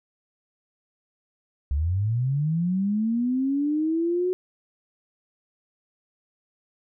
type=linear sweep; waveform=sine; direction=up; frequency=66.1 to 370 Hz; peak=-21 dBFS; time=1.71-4.33 s; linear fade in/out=0 ms; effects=none